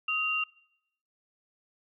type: tone pair together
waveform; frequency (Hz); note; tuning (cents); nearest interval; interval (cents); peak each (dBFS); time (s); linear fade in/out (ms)
sine; 1258.1 / 2771; D#6 / F7; +19 / -14; octave + major second; 1367; -34 / -27; 0.08-0.44; 5
effects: noise-tail reverb RT60 0.8 s tail -23 dB re dry